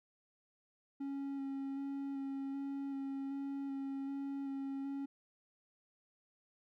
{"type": "tone with vibrato", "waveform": "triangle", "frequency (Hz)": 274.9, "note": "C#4", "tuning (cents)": -14, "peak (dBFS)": -36, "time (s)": [1, 5.06], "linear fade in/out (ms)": 10, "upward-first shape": "square", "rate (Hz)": 1.3, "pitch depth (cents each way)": 12, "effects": []}